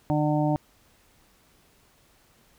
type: harmonic tone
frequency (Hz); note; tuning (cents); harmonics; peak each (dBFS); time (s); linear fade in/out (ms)
150; D3; +37; 1 / 2 / 4 / 5 / 6; -25 / -25 / -29 / -30 / -33; 0.1-0.56; 0
effects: pink hiss -61 dBFS RMS until 2.58 s